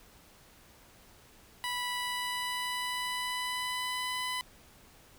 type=tone with pitch glide; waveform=15% pulse; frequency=984 to 1003.5 Hz; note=B5 to B5; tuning=-7 to +27 cents; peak=-26 dBFS; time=1.64-4.41 s; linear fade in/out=0 ms; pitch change=+34 cents; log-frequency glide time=1.83-4.27 s; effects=pink hiss -58 dBFS RMS until 5.18 s